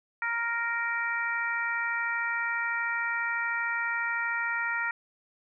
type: harmonic tone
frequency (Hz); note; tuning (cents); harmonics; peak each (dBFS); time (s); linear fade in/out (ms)
466.2; A#4; 0; 2 / 3 / 4 / 5; -36 / -31 / -31 / -36; 0.22-4.91; 2
effects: none